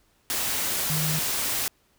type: tone in noise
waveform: sine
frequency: 154.9 Hz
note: D#3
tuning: 7 cents flat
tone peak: -26 dBFS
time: 0.9-1.19 s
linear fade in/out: 0 ms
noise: white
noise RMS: -27 dBFS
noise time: 0.3-1.68 s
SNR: -2 dB
effects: pink hiss -65 dBFS RMS until 1.98 s

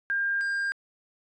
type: tone pair in turn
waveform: sine / triangle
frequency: 1603 / 1603 Hz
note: G6 / G6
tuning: +38 / +38 cents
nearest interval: unison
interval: 0 cents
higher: neither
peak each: -24 dBFS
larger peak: neither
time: 0.1-0.41 / 0.41-0.72 s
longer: neither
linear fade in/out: 0 ms
effects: resampled to 22050 Hz

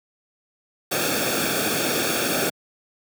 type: noise with comb filter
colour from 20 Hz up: pink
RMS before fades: -23 dBFS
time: 0.91-2.5 s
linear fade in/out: 10 ms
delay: 1 ms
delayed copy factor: -0.75
effects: high-pass 150 Hz 12 dB/octave

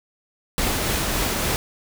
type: noise with tremolo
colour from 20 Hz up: pink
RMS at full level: -22 dBFS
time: 0.58-1.56 s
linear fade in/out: 0 ms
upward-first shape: triangle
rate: 3.5 Hz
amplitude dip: 25%
effects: none

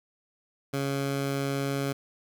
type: tone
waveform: 15% pulse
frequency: 138.59 Hz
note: C#3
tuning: in tune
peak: -21 dBFS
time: 0.73-1.93 s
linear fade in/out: 10 ms
effects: none

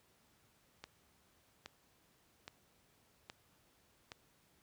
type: click train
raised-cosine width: 0.2 ms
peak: -29 dBFS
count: 5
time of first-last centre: 0.84-4.119 s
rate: 1.22 Hz
effects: pink hiss -71 dBFS RMS until 4.62 s + high-pass 60 Hz 12 dB/octave

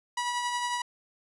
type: tone with tremolo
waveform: sawtooth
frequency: 972 Hz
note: B5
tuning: 28 cents flat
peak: -23 dBFS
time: 0.17-0.82 s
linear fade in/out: 5 ms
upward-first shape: triangle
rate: 11 Hz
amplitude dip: 40%
effects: resampled to 24000 Hz

